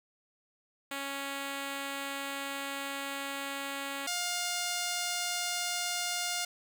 5% pulse tone pair in turn, 277.2 / 707.8 Hz, C#4 / F5, 0 / +23 cents, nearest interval octave + major third, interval 1623 cents, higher second, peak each -24 / -20 dBFS, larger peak second, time 0.91-4.07 / 4.07-6.45 s, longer first, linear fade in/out 5 ms, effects none

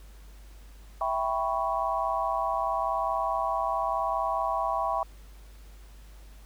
sine chord, C# half-diminished seventh, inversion first, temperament equal, 659.3 / 784 / 987.8 / 1108.7 Hz, E5 / G5 / B5 / C#6, 0 / 0 / 0 / 0 cents, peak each -31 dBFS, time 1.01-5.03 s, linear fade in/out 2 ms, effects added 50 Hz sine -46 dBFS peak until 6.45 s + pink hiss -58 dBFS RMS until 6.45 s

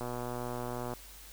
click train, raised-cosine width 1 ms, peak -24 dBFS, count 114, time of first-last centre 0.01-0.936 s, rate 122 Hz, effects added 50 Hz sine -53 dBFS peak until 1.32 s + white hiss -52 dBFS RMS until 1.32 s

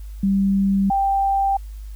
sine tone pair in turn, 196 / 786.2 Hz, G3 / G5, 0 / +5 cents, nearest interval 2 octaves, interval 2405 cents, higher second, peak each -15 / -16 dBFS, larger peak first, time 0.23-0.9 / 0.9-1.57 s, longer neither, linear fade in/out 5 ms, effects added 51 Hz sine -31 dBFS peak until 1.95 s + white hiss -55 dBFS RMS until 1.95 s

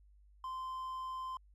triangle tone, 1038 Hz, C6, 14 cents flat, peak -37 dBFS, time 0.44-1.37 s, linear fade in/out 2 ms, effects added 50 Hz sine -60 dBFS peak until 1.54 s

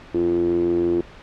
sawtooth tone with band-pass filter, 86.2 Hz, F2, 22 cents flat, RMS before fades -20 dBFS, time 0.14-1.01 s, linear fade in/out 5 ms, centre 340 Hz, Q 9.2, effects pink hiss -43 dBFS RMS until 1.22 s + low-pass 3000 Hz 12 dB/octave

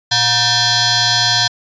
sine tone with frequency modulation, 116.54 Hz, A#2, in tune, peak -11 dBFS, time 0.11-1.48 s, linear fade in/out 10 ms, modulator 833 Hz, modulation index 6.2, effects resampled to 16000 Hz

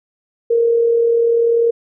sine tone with amplitude modulation, 465.2 Hz, A#4, 4 cents flat, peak -9 dBFS, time 0.5-1.71 s, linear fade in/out 10 ms, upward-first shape sine, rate 40.3 Hz, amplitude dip 40%, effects none

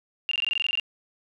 sine tone bursts, 2794 Hz, F7, in tune, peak -22 dBFS, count 12, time 0.29-0.798 s, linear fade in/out 0 ms, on 24 ms, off 20 ms, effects none

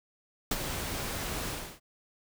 pink noise with ADSR envelope, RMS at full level -27 dBFS, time 0.51-1.8 s, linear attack 4 ms, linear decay 35 ms, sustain -8 dB, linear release 320 ms, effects none

